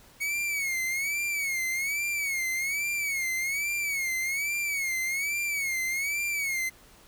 45% pulse tone with vibrato, 2217 Hz, C#7, in tune, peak -27 dBFS, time 0.2-6.7 s, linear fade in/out 20 ms, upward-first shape sine, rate 1.2 Hz, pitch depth 120 cents each way, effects pink hiss -55 dBFS RMS until 7.07 s

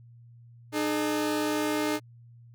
sawtooth tone pair together, 303.1 / 424.5 Hz, D#4 / G#4, -45 / +38 cents, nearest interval tritone, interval 583 cents, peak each -23 / -28 dBFS, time 0.72-2 s, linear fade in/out 50 ms, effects added 118 Hz sine -49 dBFS peak until 2.54 s

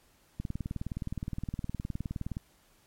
click train, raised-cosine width 5 ms, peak -22 dBFS, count 39, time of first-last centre 0.4-2.369 s, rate 19.3 Hz, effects pink hiss -65 dBFS RMS until 2.86 s + MP3 64 kbps

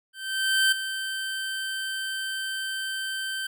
25% pulse tone with ADSR envelope, 1552 Hz, G6, 18 cents flat, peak -14 dBFS, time 0.13-3.47 s, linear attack 590 ms, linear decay 7 ms, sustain -11 dB, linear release 6 ms, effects none

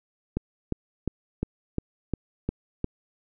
click train, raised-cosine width 3 ms, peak -13 dBFS, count 8, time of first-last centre 0.37-2.843 s, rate 2.83 Hz, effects none

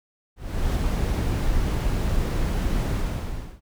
brown noise with ADSR envelope, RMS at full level -21 dBFS, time 0.36-3.61 s, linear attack 390 ms, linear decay 3 ms, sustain -2 dB, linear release 690 ms, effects none

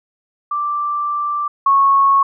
sine tone pair in turn, 1174.7 / 1101.1 Hz, D6 / C#6, 0 / -12 cents, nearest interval minor second, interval 112 cents, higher first, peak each -17 / -9 dBFS, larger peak second, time 0.51-1.48 / 1.66-2.23 s, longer first, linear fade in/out 5 ms, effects none

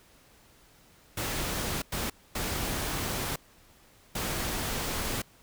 pink noise bursts at uneven times, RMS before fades -32 dBFS, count 4, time 1.17-1.82 / 1.92-2.1 / 2.35-3.36 / 4.15-5.22 s, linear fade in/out 5 ms, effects pink hiss -59 dBFS RMS until 5.42 s

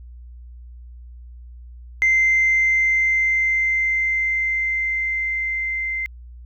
sine tone with level ramp, 2081 Hz, C7, 10 cents flat, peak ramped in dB -12 to -22 dBFS, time 2.02-6.06 s, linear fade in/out 0 ms, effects tanh soft clip ceiling -10 dBFS + added 60 Hz sine -37 dBFS peak until 6.45 s

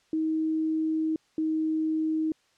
sine tone pair in turn, 316.5 / 315.3 Hz, D#4 / D#4, +30 / +23 cents, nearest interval unison, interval 7 cents, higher first, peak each -24 dBFS, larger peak neither, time 0.13-1.16 / 1.38-2.32 s, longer first, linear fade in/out 2 ms, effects white hiss -66 dBFS RMS until 2.57 s + low-pass 6000 Hz 12 dB/octave

